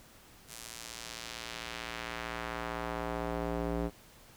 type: tone with band-pass filter sweep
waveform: square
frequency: 57.8 Hz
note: A#1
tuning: 14 cents flat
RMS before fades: -38 dBFS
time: 0.47-3.91 s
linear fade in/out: 50 ms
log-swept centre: 9800 to 380 Hz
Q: 0.84
effects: pink hiss -57 dBFS RMS until 4.36 s